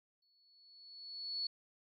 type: tone with exponential growth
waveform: sine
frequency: 4409 Hz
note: C#8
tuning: 10 cents flat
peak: -34 dBFS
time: 0.22-1.47 s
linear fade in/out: 5 ms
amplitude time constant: 270 ms
effects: none